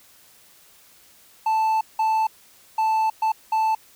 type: tone bursts at uneven times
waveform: triangle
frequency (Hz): 880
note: A5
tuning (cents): 0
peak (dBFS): -16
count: 5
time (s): 1.46-1.81 / 1.99-2.27 / 2.78-3.1 / 3.22-3.32 / 3.52-3.75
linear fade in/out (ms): 5
effects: white hiss -53 dBFS RMS until 3.95 s